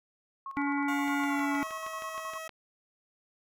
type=tone with tremolo; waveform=sine; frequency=1088 Hz; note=C#6; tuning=33 cents flat; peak=-36 dBFS; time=0.46-2.38 s; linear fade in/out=2 ms; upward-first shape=square; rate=9.5 Hz; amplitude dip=65%
type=harmonic tone; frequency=284 Hz; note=C#4; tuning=42 cents sharp; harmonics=1 / 3 / 5 / 7 / 8; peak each=-29 / -35 / -38 / -38 / -42 dBFS; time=0.57-1.63 s; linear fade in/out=0 ms
type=tone with pitch glide; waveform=15% pulse; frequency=712 to 641.7 Hz; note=F5 to E5; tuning=+33 to -47 cents; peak=-32 dBFS; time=0.88-2.48 s; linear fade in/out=5 ms; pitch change=-180 cents; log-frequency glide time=1.2-1.63 s
type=click train; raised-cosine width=0.3 ms; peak=-28 dBFS; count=10; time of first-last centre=1.08-2.493 s; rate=6.37 Hz
effects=none